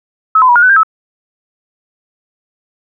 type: tone with pitch steps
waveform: sine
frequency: 1291 / 1018 / 966 / 1425 / 1501 / 1594 / 1299 Hz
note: E6 / C6 / B5 / F6 / F#6 / G6 / E6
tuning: -37 / -48 / -39 / +34 / +24 / +28 / -26 cents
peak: -4 dBFS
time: 0.35-0.833 s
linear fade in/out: 5 ms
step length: 69 ms
effects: none